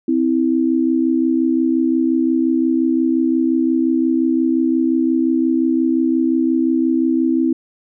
sine tone pair together, 260 / 325.7 Hz, C4 / E4, -11 / -21 cents, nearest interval major third, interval 390 cents, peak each -16 dBFS, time 0.08-7.53 s, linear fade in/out 5 ms, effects none

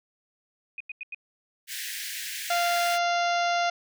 sine tone bursts, 2489 Hz, D#7, in tune, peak -33 dBFS, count 4, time 0.78-1.146 s, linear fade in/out 2 ms, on 24 ms, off 90 ms
pink high-pass noise, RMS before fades -35 dBFS, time 1.67-2.99 s, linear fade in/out 50 ms, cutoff 1600 Hz, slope 96 dB/octave
harmonic tone, 695 Hz, F5, 9 cents flat, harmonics 1 / 2 / 3 / 4 / 5 / 6 / 7 / 8 / 9, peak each -24 / -30 / -34 / -36 / -38 / -40 / -41 / -42 / -43 dBFS, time 2.5-3.7 s, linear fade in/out 5 ms
effects none

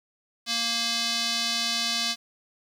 square tone with band-pass filter, 232.5 Hz, A#3, 4 cents flat, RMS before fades -27 dBFS, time 0.46-2.16 s, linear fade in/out 50 ms, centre 4400 Hz, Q 2.3, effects 8-bit

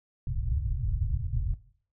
pink low-pass noise, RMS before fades -29 dBFS, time 0.27-1.54 s, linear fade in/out 2 ms, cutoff 140 Hz, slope 96 dB/octave, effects noise-tail reverb RT60 0.5 s tail -17 dB re dry

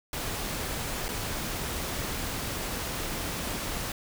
pink noise with dropouts, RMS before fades -33 dBFS, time 0.13-3.92 s, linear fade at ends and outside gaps 2 ms, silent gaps 1.083-1.088 s, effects none

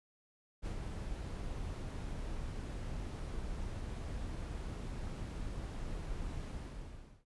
brown noise with ADSR envelope, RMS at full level -38 dBFS, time 0.62-7.25 s, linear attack 39 ms, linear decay 89 ms, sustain -3 dB, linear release 780 ms, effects resampled to 24000 Hz

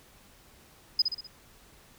sine tone with echo, 5010 Hz, D#8, 11 cents sharp, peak -18 dBFS, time 0.99-1.02 s, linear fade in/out 5 ms, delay 63 ms, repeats 4, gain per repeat -6 dB, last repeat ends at 1.272 s, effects tanh soft clip ceiling -14 dBFS + pink hiss -57 dBFS RMS until 1.98 s

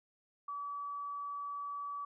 sine tone, 1146 Hz, D6, 43 cents flat, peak -38 dBFS, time 0.48-2.05 s, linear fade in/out 5 ms, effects none

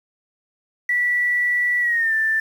triangle tone with pitch glide, 1955 to 1772.2 Hz, B6 to A6, -18 to +12 cents, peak -13 dBFS, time 0.89-2.4 s, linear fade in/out 5 ms, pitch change -170 cents, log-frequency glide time 1.8-2.14 s, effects tanh soft clip ceiling -15 dBFS + 8-bit

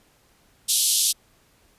white band-pass noise, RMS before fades -21 dBFS, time 0.68-1.13 s, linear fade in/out 20 ms, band 3100 to 12000 Hz, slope 48 dB/octave, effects pink hiss -60 dBFS RMS until 1.78 s + resampled to 32000 Hz

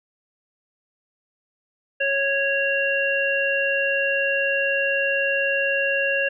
harmonic tone, 552 Hz, C#5, 7 cents flat, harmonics 1 / 3 / 5, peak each -24 / -23 / -24 dBFS, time 2-6.29 s, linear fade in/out 10 ms, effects none

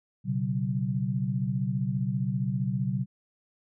sine chord, B suspended second, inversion none, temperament equal with one note detuned, 123.47 / 138.59 / 189.43 Hz, B2 / C#3 / F#3, 0 / 0 / +41 cents, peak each -30 dBFS, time 0.24-3.06 s, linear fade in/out 50 ms, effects none

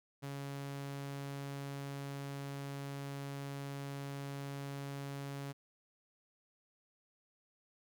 sawtooth tone, 139.7 Hz, C#3, 14 cents sharp, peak -37 dBFS, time 0.22-5.53 s, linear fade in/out 20 ms, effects none

